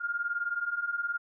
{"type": "beating tone pair", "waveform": "sine", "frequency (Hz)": [1396.9, 1415.9], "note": ["F6", "F6"], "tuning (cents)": [0, 23], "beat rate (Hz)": 19, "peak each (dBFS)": [-34, -31], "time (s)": [0, 1.18], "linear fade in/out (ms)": 20, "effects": []}